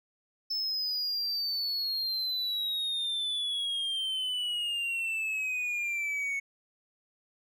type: exponential sweep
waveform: triangle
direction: down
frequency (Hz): 5274 to 2206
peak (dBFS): -28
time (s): 0.5-6.4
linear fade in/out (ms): 10
effects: none